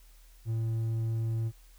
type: tone with hard clipping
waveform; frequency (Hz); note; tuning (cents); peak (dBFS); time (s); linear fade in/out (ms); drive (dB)
sine; 112.9; A2; +45; -29; 0.45-1.52; 50; 3
effects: added 40 Hz sine -53 dBFS peak until 1.78 s + white hiss -63 dBFS RMS until 1.78 s